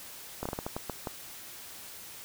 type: slowing click train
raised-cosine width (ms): 1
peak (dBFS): -19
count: 9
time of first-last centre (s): 0.43-1.072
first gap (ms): 25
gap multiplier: 1.32
effects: white hiss -46 dBFS RMS until 2.24 s